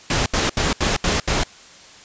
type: noise bursts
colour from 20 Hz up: pink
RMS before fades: -19 dBFS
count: 6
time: 0.1-1.435 s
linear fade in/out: 2 ms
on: 160 ms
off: 75 ms
effects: white hiss -44 dBFS RMS until 2.04 s + resampled to 16000 Hz